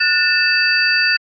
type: tone cluster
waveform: sine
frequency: 1459 / 1788 / 2632 / 4624 Hz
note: F#6 / A6 / E7 / D8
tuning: -25 / +27 / -3 / -28 cents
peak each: -18 dBFS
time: 0-1.17 s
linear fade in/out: 10 ms
effects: Opus 48 kbps